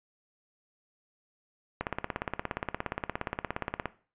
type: click train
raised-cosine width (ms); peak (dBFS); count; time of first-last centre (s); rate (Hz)
0.5; -15; 36; 1.81-3.857; 17.1
effects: noise-tail reverb RT60 0.4 s tail -17 dB re dry + resampled to 8000 Hz